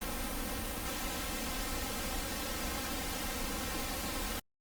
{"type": "noise with comb filter", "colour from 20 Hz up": "pink", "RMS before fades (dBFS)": -37, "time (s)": [0.01, 4.4], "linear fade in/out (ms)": 10, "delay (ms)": 3.8, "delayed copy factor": 0.85, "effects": ["Opus 32 kbps"]}